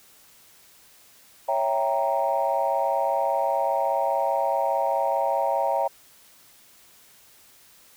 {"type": "chord", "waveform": "sine", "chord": "C# diminished seventh", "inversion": "none", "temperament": "equal", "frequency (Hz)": [554.4, 659.3, 784, 932.3], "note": ["C#5", "E5", "G5", "Bb5"], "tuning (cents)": [0, 0, 0, 0], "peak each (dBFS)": -26, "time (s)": [1.48, 5.88], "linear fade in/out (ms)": 10, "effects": ["tanh soft clip ceiling -12 dBFS", "white hiss -54 dBFS RMS until 7.96 s"]}